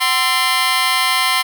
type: tone with amplitude modulation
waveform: 15% pulse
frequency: 1040 Hz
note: C6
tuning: 11 cents flat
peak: -3 dBFS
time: 0-1.43 s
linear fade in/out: 20 ms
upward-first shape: sine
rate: 288 Hz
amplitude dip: 95%
effects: none